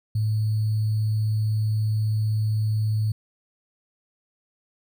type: tone with sample-and-hold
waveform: sine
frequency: 108.1 Hz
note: A2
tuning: 30 cents flat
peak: -20 dBFS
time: 0.15-3.12 s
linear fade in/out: 5 ms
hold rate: 4410 Hz
effects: none